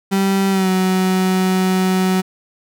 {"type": "tone with pitch glide", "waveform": "35% pulse", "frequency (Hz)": [194.4, 186.7], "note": ["G3", "F#3"], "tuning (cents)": [-14, 16], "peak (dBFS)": -12, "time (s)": [0.11, 2.22], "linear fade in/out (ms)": 20, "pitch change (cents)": -70, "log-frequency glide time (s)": [0.5, 0.69], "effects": []}